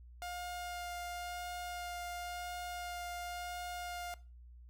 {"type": "tone with vibrato", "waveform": "sawtooth", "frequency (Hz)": 708, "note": "F5", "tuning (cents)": 23, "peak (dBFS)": -37, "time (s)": [0.22, 4.14], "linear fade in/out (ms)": 0, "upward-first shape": "sine", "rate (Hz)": 0.95, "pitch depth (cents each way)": 9, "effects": ["noise-tail reverb RT60 0.3 s tail -18 dB re dry", "added 60 Hz sine -52 dBFS peak until 4.69 s"]}